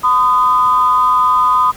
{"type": "tone pair together", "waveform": "sine", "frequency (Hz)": [1014, 1236.8], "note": ["B5", "D#6"], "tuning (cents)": [45, -11], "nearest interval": "minor third", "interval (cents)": 344, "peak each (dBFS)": -11, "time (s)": [0.03, 1.72], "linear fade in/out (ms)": 20, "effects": ["tanh soft clip ceiling -1 dBFS", "pink hiss -37 dBFS RMS until 1.76 s"]}